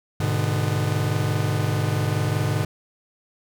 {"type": "chord", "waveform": "45% pulse", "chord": "G# diminished", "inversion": "none", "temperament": "just", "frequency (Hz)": [103.83, 124.59, 149.51], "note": ["G#2", "B2", "D3"], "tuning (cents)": [0, 16, 31], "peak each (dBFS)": [-24, -27, -25], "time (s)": [0.2, 2.65], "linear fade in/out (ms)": 5, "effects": []}